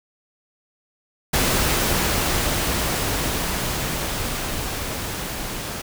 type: noise with level ramp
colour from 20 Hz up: pink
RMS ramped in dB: -19 to -30 dBFS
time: 1.33-5.82 s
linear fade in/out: 10 ms
effects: none